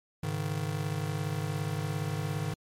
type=chord; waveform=square; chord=Ab suspended fourth; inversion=none; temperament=just; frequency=103.83 / 138.43 / 155.74 Hz; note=Ab2 / Db3 / Eb3; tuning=0 / -2 / +2 cents; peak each=-36 / -37 / -34 dBFS; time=0.23-2.54 s; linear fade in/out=5 ms; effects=MP3 64 kbps